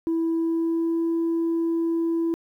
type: tone with pitch glide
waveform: sine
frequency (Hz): 329 to 332.2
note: E4 to E4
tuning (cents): -3 to +13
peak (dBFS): -19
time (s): 0.07-2.34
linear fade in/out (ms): 0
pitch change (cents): +16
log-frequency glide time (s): 0.34-1.04
effects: tanh soft clip ceiling -19 dBFS + 10-bit